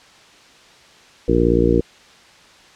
harmonic tone, 58.27 Hz, A#1, in tune, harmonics 1 / 2 / 3 / 4 / 5 / 6 / 7 / 8, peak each -21 / -24 / -22 / -24 / -20 / -19 / -23 / -19 dBFS, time 1.28-1.81 s, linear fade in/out 5 ms, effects white hiss -47 dBFS RMS until 2.75 s + low-pass 5000 Hz 12 dB/octave

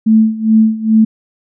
sine tone with tremolo, 220 Hz, A3, in tune, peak -4 dBFS, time 0.06-1.05 s, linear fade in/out 10 ms, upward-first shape sine, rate 2.4 Hz, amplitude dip 85%, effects none

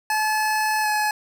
25% pulse tone with pitch glide, 861 to 848.7 Hz, A5 to G#5, -38 to +37 cents, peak -16 dBFS, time 0.1-1.11 s, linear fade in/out 2 ms, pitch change -25 cents, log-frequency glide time 0.82-0.87 s, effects none

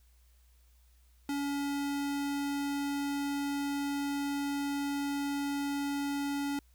square tone, 283 Hz, C#4, 36 cents sharp, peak -32 dBFS, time 1.29-6.59 s, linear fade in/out 2 ms, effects added 60 Hz sine -60 dBFS peak until 6.74 s + white hiss -71 dBFS RMS until 6.74 s

